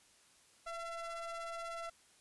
square ring-modulated tone, 339.4 Hz, F4, 49 cents flat, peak -39 dBFS, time 0.66-1.9 s, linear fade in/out 10 ms, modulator 1010 Hz, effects white hiss -66 dBFS RMS until 2.2 s + resampled to 24000 Hz

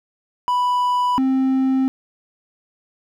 triangle tone pair in turn, 987.8 / 263.8 Hz, B5 / C4, 0 / +14 cents, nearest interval octave + major seventh, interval 2286 cents, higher first, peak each -14 / -13 dBFS, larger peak second, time 0.48-1.18 / 1.18-1.88 s, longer neither, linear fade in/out 0 ms, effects none

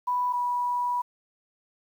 sine tone pair in turn, 987.8 / 977 Hz, B5 / B5, 0 / -19 cents, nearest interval unison, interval 19 cents, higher first, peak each -23 / -24 dBFS, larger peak first, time 0.07-0.33 / 0.33-1.02 s, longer second, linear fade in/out 10 ms, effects 9-bit

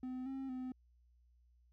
triangle tone with pitch steps, 255.3 / 267.4 / 255.7 Hz, C4 / C4 / C4, -42 / +38 / -40 cents, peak -38 dBFS, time 0.03-0.72 s, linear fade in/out 2 ms, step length 230 ms, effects added 60 Hz sine -66 dBFS peak until 1.72 s

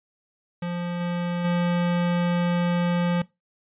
square tone with level steps, 174.61 Hz, F3, in tune, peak -27 / -25 / -21 dBFS, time 0.62-3.22 s, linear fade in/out 5 ms, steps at 1 / 1.44 s, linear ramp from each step 10 ms, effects noise-tail reverb RT60 0.2 s tail -20 dB re dry + resampled to 8000 Hz

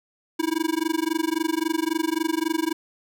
square tone with amplitude modulation, 322.4 Hz, E4, 38 cents flat, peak -19 dBFS, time 0.39-2.73 s, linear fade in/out 10 ms, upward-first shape sine, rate 23.7 Hz, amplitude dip 100%, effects none

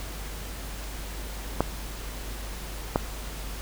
clicks, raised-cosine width 1 ms, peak -7 dBFS, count 2, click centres 1.606 / 2.959 s, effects added 50 Hz sine -35 dBFS peak until 3.61 s + pink hiss -40 dBFS RMS until 3.61 s

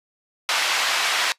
white band-pass noise, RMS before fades -22 dBFS, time 0.49-1.32 s, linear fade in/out 0 ms, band 830 to 3600 Hz, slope 12 dB/octave, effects noise-tail reverb RT60 0.1 s tail -19 dB re dry + resampled to 32000 Hz

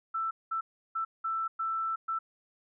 sine tone bursts at uneven times, 1328 Hz, E6, 12 cents sharp, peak -29 dBFS, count 6, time 0.14-0.31 / 0.51-0.61 / 0.95-1.05 / 1.24-1.48 / 1.59-1.96 / 2.08-2.19 s, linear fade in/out 10 ms, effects none

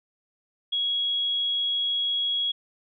sine tone, 3322 Hz, G#7, in tune, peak -23 dBFS, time 0.72-2.52 s, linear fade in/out 10 ms, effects none

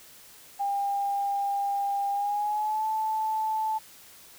sine tone with pitch glide, 801 to 873.5 Hz, G5 to A5, +37 to -13 cents, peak -25 dBFS, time 0.59-3.79 s, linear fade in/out 20 ms, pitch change +150 cents, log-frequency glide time 2.11-2.86 s, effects white hiss -51 dBFS RMS until 4.38 s

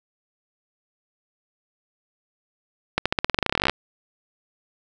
accelerating click train, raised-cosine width 0.3 ms, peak -3 dBFS, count 21, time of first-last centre 2.98-3.696 s, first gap 76 ms, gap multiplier 0.91, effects none

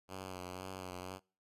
5% pulse tone with vibrato, 92.5 Hz, F#2, in tune, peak -32 dBFS, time 0.08-1.2 s, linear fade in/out 50 ms, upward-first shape sine, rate 2 Hz, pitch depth 41 cents each way, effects noise-tail reverb RT60 0.4 s tail -26 dB re dry + resampled to 32000 Hz

